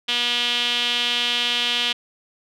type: tone with band-pass filter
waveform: sawtooth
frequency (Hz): 241.2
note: B3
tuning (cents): -41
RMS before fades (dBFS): -22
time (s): 0.08-1.93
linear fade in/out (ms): 10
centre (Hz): 3200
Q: 4.9
effects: none